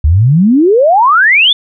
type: exponential sweep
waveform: sine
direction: up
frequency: 69.3 to 3576 Hz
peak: -4 dBFS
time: 0.04-1.53 s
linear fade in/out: 5 ms
effects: none